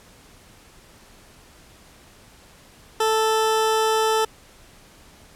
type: tone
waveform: 20% pulse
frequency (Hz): 440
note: A4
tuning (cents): 0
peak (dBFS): -13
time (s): 3-4.25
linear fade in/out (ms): 5
effects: pink hiss -50 dBFS RMS until 5.35 s + low-pass 12000 Hz 12 dB/octave